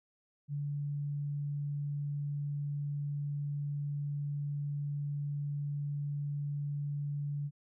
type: tone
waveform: sine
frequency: 144.4 Hz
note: D3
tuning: 29 cents flat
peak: -33 dBFS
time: 0.48-7.51 s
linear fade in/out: 50 ms
effects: none